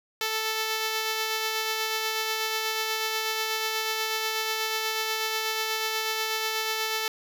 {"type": "tone with tremolo", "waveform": "5% pulse", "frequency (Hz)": 440, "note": "A4", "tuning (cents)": 0, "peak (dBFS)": -14, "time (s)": [0.21, 7.08], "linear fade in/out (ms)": 2, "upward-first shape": "sine", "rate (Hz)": 8.2, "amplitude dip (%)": 25, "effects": []}